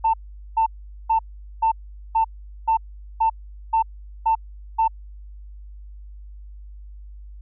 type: tone bursts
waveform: sine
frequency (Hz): 895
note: A5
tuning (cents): +29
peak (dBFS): -14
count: 10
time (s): 0.04-4.88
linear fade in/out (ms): 10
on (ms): 97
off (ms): 430
effects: tanh soft clip ceiling -11 dBFS + added 50 Hz sine -37 dBFS peak until 7.41 s